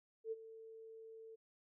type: tone with ADSR envelope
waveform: sine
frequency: 446.7 Hz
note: A4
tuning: 26 cents sharp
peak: -37 dBFS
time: 0.24-1.36 s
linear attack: 78 ms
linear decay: 29 ms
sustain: -15 dB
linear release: 16 ms
effects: none